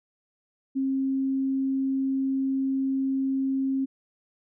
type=tone; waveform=sine; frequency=268 Hz; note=C4; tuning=42 cents sharp; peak=-23 dBFS; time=0.75-3.86 s; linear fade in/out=20 ms; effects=none